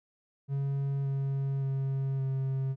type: tone with pitch steps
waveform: triangle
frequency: 138.59 / 137 / 135.42 / 133.87 Hz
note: C#3 / C#3 / C#3 / C3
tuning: 0 / -20 / -40 / +40 cents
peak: -26 dBFS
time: 0.48-2.76 s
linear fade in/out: 50 ms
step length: 570 ms
effects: none